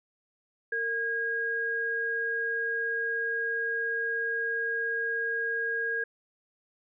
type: tone pair together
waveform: sine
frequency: 458.5 / 1634 Hz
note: A#4 / G#6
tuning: -29 / -29 cents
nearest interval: octave + minor seventh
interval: 2200 cents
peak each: -35 / -28 dBFS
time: 0.72-6.04 s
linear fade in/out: 5 ms
effects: none